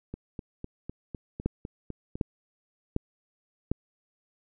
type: two click trains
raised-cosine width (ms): 3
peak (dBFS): -23 / -13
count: 9 / 4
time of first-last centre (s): 0.14-2.155 / 1.46-3.716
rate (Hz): 3.97 / 1.33
effects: none